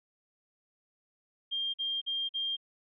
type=tone bursts; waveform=sine; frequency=3200 Hz; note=G7; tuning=35 cents sharp; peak=-30 dBFS; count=4; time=1.51-2.568 s; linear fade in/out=20 ms; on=230 ms; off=46 ms; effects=none